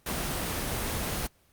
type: noise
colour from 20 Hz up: pink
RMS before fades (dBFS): -31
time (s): 0.06-1.27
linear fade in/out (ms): 5
effects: pink hiss -64 dBFS RMS until 1.52 s + Opus 24 kbps